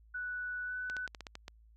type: tone with pitch glide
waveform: sine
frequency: 1480 to 1496.3 Hz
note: F#6 to F#6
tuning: 0 to +19 cents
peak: -36 dBFS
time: 0.14-1.07 s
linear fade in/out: 10 ms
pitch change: +19 cents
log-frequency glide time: 0.65-0.73 s
type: clicks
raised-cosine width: 0.2 ms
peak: -26 dBFS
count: 8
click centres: 0.899 / 0.967 / 1.077 / 1.148 / 1.207 / 1.268 / 1.354 / 1.481 s
effects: added 55 Hz sine -58 dBFS peak until 1.76 s